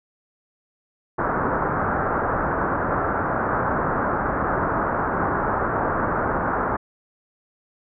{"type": "low-pass noise", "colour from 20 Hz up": "white", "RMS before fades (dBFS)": -23, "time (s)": [1.18, 6.77], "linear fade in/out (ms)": 10, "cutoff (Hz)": 1500, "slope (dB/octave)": 48, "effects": []}